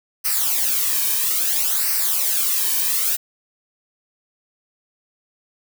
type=noise with flanger; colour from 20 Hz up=blue; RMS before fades=-20 dBFS; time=0.24-3.17 s; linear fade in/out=20 ms; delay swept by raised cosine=0.28 to 1.48 ms; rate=0.6 Hz; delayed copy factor=-0.75; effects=none